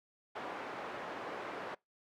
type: band-pass noise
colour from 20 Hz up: pink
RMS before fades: -43 dBFS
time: 0.35-1.75 s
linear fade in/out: 10 ms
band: 410 to 1600 Hz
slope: 12 dB/octave
effects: noise-tail reverb RT60 0.2 s tail -25 dB re dry